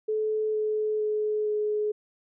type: tone with pitch steps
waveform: sine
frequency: 432 / 428.8 / 425.6 / 422.4 Hz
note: A4 / A4 / G#4 / G#4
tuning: -32 / -45 / +42 / +29 cents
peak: -24 dBFS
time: 0.08-1.92 s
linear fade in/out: 10 ms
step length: 460 ms
effects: none